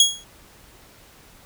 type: tone with exponential decay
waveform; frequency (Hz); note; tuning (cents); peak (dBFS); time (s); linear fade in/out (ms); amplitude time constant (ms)
25% pulse; 3316; G#7; -3; -5; 0-0.24; 2; 51
effects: pink hiss -50 dBFS RMS until 1.45 s